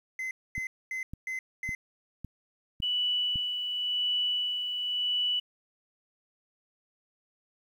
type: tone bursts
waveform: triangle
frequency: 2052 Hz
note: C7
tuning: 34 cents flat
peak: -30 dBFS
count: 5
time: 0.19-1.75 s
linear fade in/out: 2 ms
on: 120 ms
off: 240 ms
type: click train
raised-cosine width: 5 ms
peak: -26 dBFS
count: 6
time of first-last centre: 0.58-3.358 s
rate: 1.8 Hz
type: tone with tremolo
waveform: sine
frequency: 2960 Hz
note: F#7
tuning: in tune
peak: -25 dBFS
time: 2.82-5.4 s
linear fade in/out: 10 ms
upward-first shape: sine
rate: 0.93 Hz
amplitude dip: 45%
effects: 10-bit